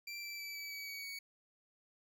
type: tone with pitch steps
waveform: 25% pulse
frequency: 2352 / 2333 / 2314 / 2296 / 2277 / 2259 / 2241 Hz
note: D7 / D7 / D7 / D7 / C#7 / C#7 / C#7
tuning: +2 / -12 / -26 / -40 / +46 / +32 / +18 cents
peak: -39 dBFS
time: 0.07-1.19 s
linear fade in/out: 5 ms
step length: 160 ms
effects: none